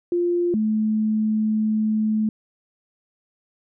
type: tone pair in turn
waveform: sine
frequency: 349.2 / 216.3 Hz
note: F4 / A3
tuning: 0 / -29 cents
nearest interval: minor sixth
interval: 829 cents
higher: first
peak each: -18 dBFS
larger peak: neither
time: 0.12-0.54 / 0.54-2.29 s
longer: second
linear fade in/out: 2 ms
effects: none

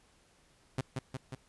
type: tone with echo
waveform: sawtooth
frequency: 130.81 Hz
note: C3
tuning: in tune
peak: -26 dBFS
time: 0.78-0.81 s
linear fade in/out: 5 ms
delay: 180 ms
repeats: 3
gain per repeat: -3 dB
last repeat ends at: 1.35 s
effects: pink hiss -66 dBFS RMS until 1.48 s + resampled to 24000 Hz

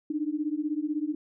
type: beating tone pair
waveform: sine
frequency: 294.1 / 310.1 Hz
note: D4 / D#4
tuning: +3 / -6 cents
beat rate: 16 Hz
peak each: -30 dBFS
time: 0.1-1.15 s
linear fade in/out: 5 ms
effects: none

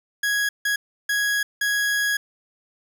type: tone bursts at uneven times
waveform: 40% pulse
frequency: 1661.2 Hz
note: G#6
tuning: in tune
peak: -19 dBFS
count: 4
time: 0.23-0.49 / 0.65-0.76 / 1.09-1.43 / 1.61-2.17 s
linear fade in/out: 5 ms
effects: none

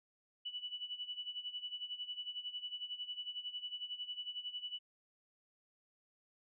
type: tone with tremolo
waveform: sine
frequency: 2960 Hz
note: F#7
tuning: in tune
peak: -38 dBFS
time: 0.45-4.79 s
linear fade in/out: 10 ms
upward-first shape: sine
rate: 11 Hz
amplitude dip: 80%
effects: none

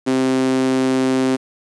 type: tone with high-pass filter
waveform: sawtooth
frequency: 130.81 Hz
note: C3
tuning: in tune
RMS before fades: -17 dBFS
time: 0.06-1.37 s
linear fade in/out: 20 ms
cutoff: 300 Hz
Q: 6.4
effects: resampled to 22050 Hz + 8-bit

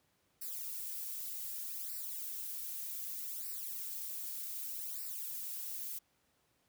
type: noise with flanger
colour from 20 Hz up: violet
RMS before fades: -42 dBFS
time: 0.41-5.99 s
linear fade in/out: 10 ms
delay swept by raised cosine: 0.3 to 3.5 ms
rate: 0.65 Hz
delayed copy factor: -0.95
effects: pink hiss -75 dBFS RMS until 6.68 s + high-pass 80 Hz 12 dB/octave

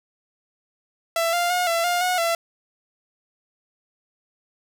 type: tone with pitch steps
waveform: sawtooth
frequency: 667 / 698 / 718 / 672 / 706 / 728 / 673 Hz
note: E5 / F5 / F5 / E5 / F5 / F#5 / E5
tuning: +20 / -1 / +48 / +33 / +19 / -28 / +36 cents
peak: -16 dBFS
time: 1.16-2.35 s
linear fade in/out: 2 ms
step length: 170 ms
effects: none

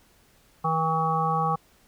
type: harmonic tone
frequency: 160.8 Hz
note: E3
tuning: 43 cents flat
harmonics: 1 / 3 / 5 / 7 / 8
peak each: -28 / -33 / -26 / -26 / -34 dBFS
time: 0.64-1.56 s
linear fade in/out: 10 ms
effects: pink hiss -60 dBFS RMS until 1.87 s

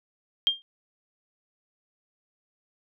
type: tone with exponential decay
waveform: sine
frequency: 3200 Hz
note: G7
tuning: 35 cents sharp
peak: -15 dBFS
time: 0.47-0.62 s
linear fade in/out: 0 ms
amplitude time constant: 31 ms
effects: none

